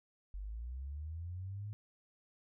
sine linear sweep, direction up, 46.2 to 106.6 Hz, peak -40 dBFS, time 0.34-1.73 s, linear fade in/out 0 ms, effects none

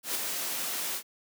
white noise with ADSR envelope, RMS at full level -29 dBFS, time 0.03-1.03 s, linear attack 120 ms, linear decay 6 ms, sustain -4 dB, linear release 74 ms, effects high-pass 200 Hz 12 dB/octave

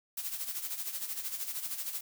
blue noise with tremolo, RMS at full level -35 dBFS, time 0.17-2.01 s, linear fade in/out 5 ms, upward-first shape sine, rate 13 Hz, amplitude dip 65%, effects none

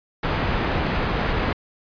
pink low-pass noise, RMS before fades -23 dBFS, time 0.23-1.53 s, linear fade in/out 5 ms, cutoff 2400 Hz, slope 12 dB/octave, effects resampled to 11025 Hz

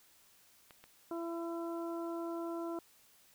clicks, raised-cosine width 0.3 ms, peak -37 dBFS, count 2, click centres 0.708 / 0.84 s
harmonic tone, 336.2 Hz, E4, 34 cents sharp, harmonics 1 / 2 / 3 / 4, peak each -38 / -44 / -48 / -50 dBFS, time 1.11-2.79 s, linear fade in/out 2 ms
effects white hiss -65 dBFS RMS until 3.34 s

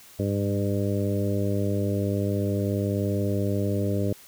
harmonic tone with a mistuned harmonic, 100.4 Hz, G2, 42 cents sharp, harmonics 1 / 2 / 3 / 4 / 5 / 6, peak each -26 / -29 / -31 / -32 / -33 / -34 dBFS, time 0.19-4.13 s, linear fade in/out 5 ms, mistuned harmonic 1, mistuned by +26 cents, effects white hiss -50 dBFS RMS until 4.27 s

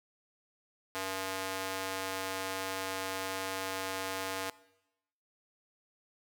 square tone with high-pass filter, 95.3 Hz, G2, 48 cents flat, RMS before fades -37 dBFS, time 0.95-4.5 s, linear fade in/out 0 ms, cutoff 590 Hz, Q 0.62, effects noise-tail reverb RT60 0.9 s tail -20 dB re dry

